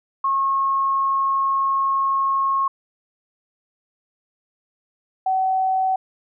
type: tone pair in turn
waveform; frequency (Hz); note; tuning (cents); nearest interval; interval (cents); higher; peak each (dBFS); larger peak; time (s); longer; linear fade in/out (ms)
sine; 1087 / 757.3; C#6 / F#5; -34 / +40; tritone; 626; first; -17; neither; 0.24-2.68 / 5.26-5.96; first; 5
effects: none